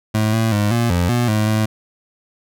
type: tone with pitch steps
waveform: 25% pulse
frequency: 108.4 / 112.3 / 103.8 / 117.8 / 87.9 / 121 / 107.3 / 108.8 Hz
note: A2 / A2 / G#2 / A#2 / F2 / B2 / A2 / A2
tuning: -25 / +36 / 0 / +19 / +12 / -35 / -43 / -19 cents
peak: -11 dBFS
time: 0.14-1.66 s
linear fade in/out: 10 ms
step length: 190 ms
effects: none